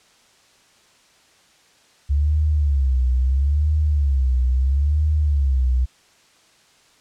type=tone with vibrato; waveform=sine; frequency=69.3 Hz; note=C#2; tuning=in tune; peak=-15 dBFS; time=2.09-5.86 s; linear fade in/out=20 ms; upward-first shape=sine; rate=0.75 Hz; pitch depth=170 cents each way; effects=white hiss -55 dBFS RMS until 7 s + low-pass 7000 Hz 12 dB/octave